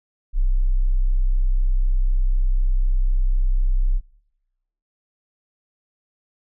sine tone, 32 Hz, C1, 38 cents flat, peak -15 dBFS, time 0.33-4.01 s, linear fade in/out 50 ms, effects noise-tail reverb RT60 0.9 s tail -18 dB re dry

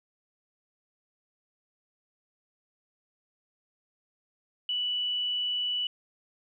sine tone, 2960 Hz, F#7, in tune, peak -27 dBFS, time 4.69-5.87 s, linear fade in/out 2 ms, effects none

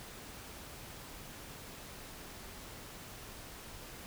silence, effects pink hiss -49 dBFS RMS until 4.06 s

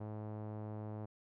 sawtooth tone with low-pass filter, 106.7 Hz, G#2, 47 cents sharp, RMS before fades -44 dBFS, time 0-1.06 s, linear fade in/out 10 ms, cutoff 800 Hz, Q 1.2, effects none

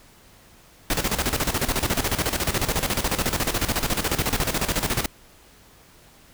pink noise with tremolo, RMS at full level -22 dBFS, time 0.9-5.06 s, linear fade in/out 2 ms, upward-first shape square, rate 14 Hz, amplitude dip 70%, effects pink hiss -52 dBFS RMS until 6.33 s

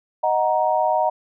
sine chord, D# minor, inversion none, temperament equal with one note detuned, 622.3 / 740 / 937.7 Hz, D#5 / F#5 / A#5, 0 / 0 / +10 cents, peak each -21 dBFS, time 0.23-1.1 s, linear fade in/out 10 ms, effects none

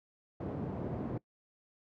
pink band-pass noise, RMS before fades -38 dBFS, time 0.4-1.18 s, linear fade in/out 5 ms, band 120 to 480 Hz, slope 12 dB/octave, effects noise-tail reverb RT60 0.1 s tail -22 dB re dry

